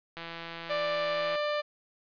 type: click train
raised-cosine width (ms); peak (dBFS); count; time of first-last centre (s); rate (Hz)
0.3; -24; 199; 0.17-1.356; 167
type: tone with pitch glide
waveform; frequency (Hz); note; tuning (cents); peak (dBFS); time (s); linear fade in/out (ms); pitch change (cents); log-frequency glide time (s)
sawtooth; 590 to 593.8; D5 to D5; +8 to +19; -24; 0.69-1.62; 20; +11; 1.11-1.44
effects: resampled to 11025 Hz + 10-bit